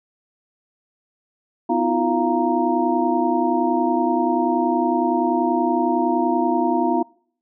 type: tone cluster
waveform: sine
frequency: 250.6 / 320.3 / 350.9 / 693 / 932 Hz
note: B3 / E4 / F4 / F5 / A#5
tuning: +25 / -50 / +8 / -14 / -1 cents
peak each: -23 dBFS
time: 1.69-7.03 s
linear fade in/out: 10 ms
effects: noise-tail reverb RT60 0.6 s tail -25 dB re dry